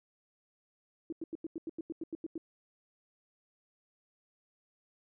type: tone bursts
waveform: sine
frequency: 326.4 Hz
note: E4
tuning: 17 cents flat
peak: -35 dBFS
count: 12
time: 1.1-2.379 s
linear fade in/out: 2 ms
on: 25 ms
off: 89 ms
effects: none